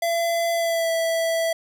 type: tone with pitch glide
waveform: square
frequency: 676 to 659 Hz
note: E5 to E5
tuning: +43 to -1 cents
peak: -21 dBFS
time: 0.02-1.53 s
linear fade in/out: 5 ms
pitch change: -44 cents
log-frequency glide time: 0.53-0.9 s
effects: none